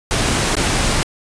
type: noise with dropouts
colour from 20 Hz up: pink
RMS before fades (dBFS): -17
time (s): 0.11-1.03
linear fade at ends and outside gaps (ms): 0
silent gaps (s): 0.553-0.568
effects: resampled to 22050 Hz